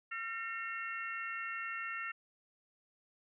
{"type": "harmonic tone with a mistuned harmonic", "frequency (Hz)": 455.2, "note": "A#4", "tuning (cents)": -41, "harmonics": [3, 4, 5, 6], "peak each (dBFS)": [-42, -42, -46, -45], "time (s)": [0.11, 2.12], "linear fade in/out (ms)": 10, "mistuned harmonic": 5, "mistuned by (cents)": -85, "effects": []}